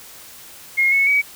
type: tone with pitch steps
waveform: sine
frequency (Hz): 2148 / 2201 / 2267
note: C7 / C#7 / C#7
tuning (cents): +45 / -13 / +38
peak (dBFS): -13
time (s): 0.77-1.22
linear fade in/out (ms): 20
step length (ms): 150
effects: white hiss -41 dBFS RMS until 1.35 s